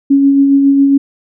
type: tone with tremolo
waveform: sine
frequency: 277.2 Hz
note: C#4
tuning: in tune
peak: -4 dBFS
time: 0.1-0.98 s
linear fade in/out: 10 ms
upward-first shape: sine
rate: 7.3 Hz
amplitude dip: 30%
effects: none